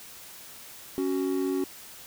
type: tone pair together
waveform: triangle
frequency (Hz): 277.2 / 373.4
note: C#4 / F#4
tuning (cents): 0 / +16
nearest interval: perfect fourth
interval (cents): 516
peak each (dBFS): -26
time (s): 0.98-1.64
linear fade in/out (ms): 0
effects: white hiss -46 dBFS RMS until 2.06 s